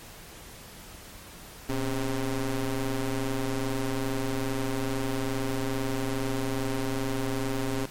25% pulse ring-modulated tone, 130.81 Hz, C3, in tune, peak -20 dBFS, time 1.69-7.86 s, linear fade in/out 5 ms, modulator 142 Hz, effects pink hiss -46 dBFS RMS until 7.9 s + MP3 64 kbps

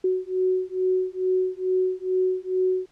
sine beating tone pair, 370 / 372.3 Hz, F#4 / F#4, 0 / +11 cents, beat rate 2.3 Hz, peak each -24 dBFS, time 0.04-2.86 s, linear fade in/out 5 ms, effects pink hiss -62 dBFS RMS until 2.91 s + low-pass 7000 Hz 12 dB/octave

